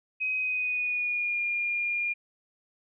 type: tone with pitch glide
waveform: sine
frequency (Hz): 2523 to 2413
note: D#7 to D7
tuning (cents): +23 to +46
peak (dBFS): -26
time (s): 0.2-2.14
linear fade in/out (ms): 20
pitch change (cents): -77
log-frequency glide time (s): 0.36-1.41
effects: none